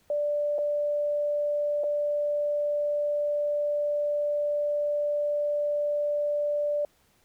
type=tone with dropouts; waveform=sine; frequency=587.3 Hz; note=D5; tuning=in tune; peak=-24 dBFS; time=0.1-6.85 s; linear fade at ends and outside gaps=2 ms; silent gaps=0.583-0.587 / 1.836-1.84 s; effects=pink hiss -65 dBFS RMS until 7.24 s